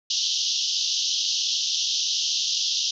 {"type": "band-pass noise", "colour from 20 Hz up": "white", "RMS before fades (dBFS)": -25, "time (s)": [0.1, 2.91], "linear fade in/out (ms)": 5, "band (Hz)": [2900, 6200], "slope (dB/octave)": 96, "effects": []}